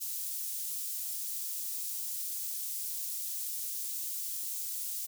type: high-pass noise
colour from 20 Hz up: white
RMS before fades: -37 dBFS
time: 0-5.07 s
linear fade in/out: 20 ms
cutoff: 6700 Hz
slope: 12 dB/octave
effects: none